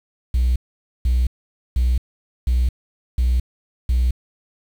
triangle tone bursts, 61.74 Hz, B1, in tune, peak -11 dBFS, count 6, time 0.34-4.11 s, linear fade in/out 5 ms, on 220 ms, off 490 ms, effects tanh soft clip ceiling -11 dBFS + 7-bit

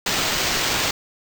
blue noise with sample-and-hold, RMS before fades -22 dBFS, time 0.06-0.91 s, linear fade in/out 5 ms, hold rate 11025 Hz, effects none

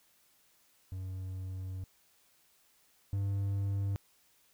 triangle tone pair in turn, 93.5 / 99.06 Hz, F#2 / G2, +19 / +19 cents, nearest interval minor second, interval 100 cents, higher second, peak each -35 / -28 dBFS, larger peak second, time 0.92-1.84 / 3.13-3.96 s, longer first, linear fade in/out 0 ms, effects white hiss -68 dBFS RMS until 4.53 s

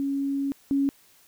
sine tone pair in turn, 277.2 / 277.2 Hz, C#4 / C#4, 0 / 0 cents, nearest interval unison, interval 0 cents, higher neither, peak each -24 / -20 dBFS, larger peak second, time 0-0.52 / 0.71-0.89 s, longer first, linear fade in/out 0 ms, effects white hiss -58 dBFS RMS until 1.27 s

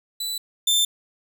sawtooth tone pair in turn, 3974 / 3563 Hz, B7 / A7, +10 / +21 cents, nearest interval major second, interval 189 cents, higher first, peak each -23 / -14 dBFS, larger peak second, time 0.2-0.38 / 0.67-0.85 s, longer neither, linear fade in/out 5 ms, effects none

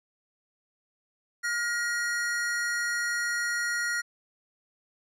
square tone pair together, 1422 / 1895.6 Hz, F6 / A#6, +31 / +28 cents, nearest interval perfect fourth, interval 497 cents, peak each -31 / -30 dBFS, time 1.43-4.02 s, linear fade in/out 20 ms, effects low-pass 10000 Hz 12 dB/octave

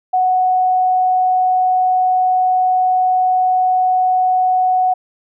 sine tone with vibrato, 740 Hz, F#5, in tune, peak -11 dBFS, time 0.13-4.94 s, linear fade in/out 10 ms, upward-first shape square, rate 20 Hz, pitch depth 12 cents each way, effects none

